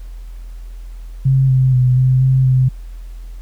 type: tone with pitch steps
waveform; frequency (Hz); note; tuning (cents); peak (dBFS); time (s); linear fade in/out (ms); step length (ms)
sine; 133.3 / 130.2 / 126.2 / 129.1 / 131.2 / 129.2; C3 / C3 / B2 / C3 / C3 / C3; +33 / -8 / +38 / -23 / +5 / -21; -9; 1.25-2.69; 10; 240
effects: added 42 Hz sine -28 dBFS peak until 3.41 s + pink hiss -52 dBFS RMS until 3.41 s